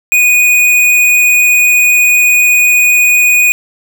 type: tone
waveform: square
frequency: 2473 Hz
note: D#7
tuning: 11 cents flat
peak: -6 dBFS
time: 0.12-3.52 s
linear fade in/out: 0 ms
effects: none